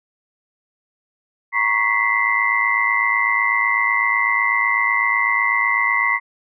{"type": "tone cluster", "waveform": "sine", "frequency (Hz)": [947, 1100, 1969, 2077], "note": ["A#5", "C#6", "B6", "C7"], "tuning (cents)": [27, -14, -6, -13], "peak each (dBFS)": [-25, -22, -20, -19], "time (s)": [1.52, 6.2], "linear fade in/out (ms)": 50, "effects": []}